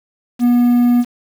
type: tone with quantisation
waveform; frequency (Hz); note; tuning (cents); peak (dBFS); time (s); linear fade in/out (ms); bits
triangle; 242.4; B3; -32; -7; 0.39-1.05; 50; 6
effects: none